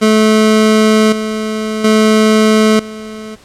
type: tone with level steps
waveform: 25% pulse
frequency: 216.9 Hz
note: A3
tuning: 25 cents flat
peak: -3 / -12 / -3 / -21 dBFS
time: 0.01-3.36 s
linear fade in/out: 20 ms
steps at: 1.12 / 1.84 / 2.79 s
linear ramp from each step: 5 ms
effects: pink hiss -43 dBFS RMS until 3.44 s + low-pass 9000 Hz 12 dB/octave